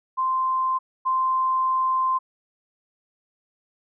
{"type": "tone pair in turn", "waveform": "sine", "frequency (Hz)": [1042, 1042], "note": ["C6", "C6"], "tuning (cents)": [-7, -7], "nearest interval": "unison", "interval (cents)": 0, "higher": "neither", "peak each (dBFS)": [-20, -19], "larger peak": "second", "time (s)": [[0.17, 0.79], [1.05, 2.19]], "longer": "second", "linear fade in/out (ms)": 20, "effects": []}